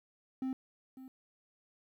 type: tone with echo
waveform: triangle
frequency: 261.6 Hz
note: C4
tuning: in tune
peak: -31 dBFS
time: 0.42-0.53 s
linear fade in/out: 2 ms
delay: 550 ms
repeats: 1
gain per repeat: -14 dB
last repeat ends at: 1.08 s
effects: 12-bit